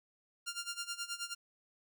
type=tone with tremolo; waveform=10% pulse; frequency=1396.9 Hz; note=F6; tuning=in tune; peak=-28 dBFS; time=0.46-1.35 s; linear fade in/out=20 ms; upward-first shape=sine; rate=9.4 Hz; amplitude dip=85%; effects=none

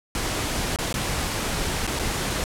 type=noise with dropouts; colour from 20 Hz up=pink; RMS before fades=-26 dBFS; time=0.15-2.44 s; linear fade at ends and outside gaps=1 ms; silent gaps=0.761-0.787 / 0.927-0.941 / 1.868-1.875 / 1.991-1.995 s; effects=low-pass 11000 Hz 12 dB/octave

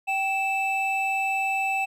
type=tone pair together; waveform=triangle; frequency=777 / 2637 Hz; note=G5 / E7; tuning=-16 / 0 cents; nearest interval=octave + major sixth; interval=2116 cents; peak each=-24 dBFS; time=0.07-1.86 s; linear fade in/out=20 ms; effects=none

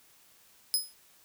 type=tone with exponential decay; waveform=15% pulse; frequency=5070 Hz; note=D#8; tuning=32 cents sharp; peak=-16 dBFS; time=0.74-0.94 s; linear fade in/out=0 ms; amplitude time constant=43 ms; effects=white hiss -61 dBFS RMS until 1.24 s

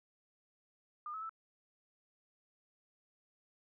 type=tone with pitch steps; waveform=sine; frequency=1210 / 1292 / 1317 Hz; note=D#6 / E6 / E6; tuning=-49 / -35 / -2 cents; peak=-40 dBFS; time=1.06-1.294 s; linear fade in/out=2 ms; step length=78 ms; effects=none

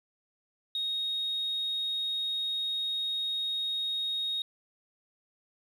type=tone; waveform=sine; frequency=3740 Hz; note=A#7; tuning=5 cents sharp; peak=-28 dBFS; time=0.75-4.42 s; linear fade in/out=2 ms; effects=tanh soft clip ceiling -25 dBFS + 10-bit

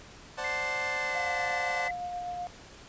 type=chord; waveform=25% pulse; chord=D dominant seventh; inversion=third; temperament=equal; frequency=523.3 / 587.3 / 740 / 880 Hz; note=C5 / D5 / F#5 / A5; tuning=0 / 0 / 0 / 0 cents; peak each=-35 dBFS; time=0.37-1.89 s; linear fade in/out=20 ms
type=tone with pitch glide; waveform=sine; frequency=2086 to 2025 Hz; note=C7 to B6; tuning=-6 to +43 cents; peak=-31 dBFS; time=0.44-1.91 s; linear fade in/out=5 ms; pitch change=-51 cents; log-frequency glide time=0.91-1.28 s
type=tone with tremolo; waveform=sine; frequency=710 Hz; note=F5; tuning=28 cents sharp; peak=-32 dBFS; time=1.15-2.47 s; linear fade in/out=0 ms; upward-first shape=sine; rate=8.1 Hz; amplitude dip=25%
effects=pink hiss -50 dBFS RMS until 2.88 s + resampled to 16000 Hz

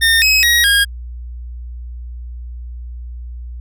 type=tone with pitch steps; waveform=25% pulse; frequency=1822 / 2554 / 1896 / 1628 Hz; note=A#6 / D#7 / A#6 / G#6; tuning=-40 / +45 / +29 / -35 cents; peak=-6 dBFS; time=0.01-0.85 s; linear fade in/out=20 ms; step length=210 ms; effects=added 60 Hz sine -26 dBFS peak until 3.6 s

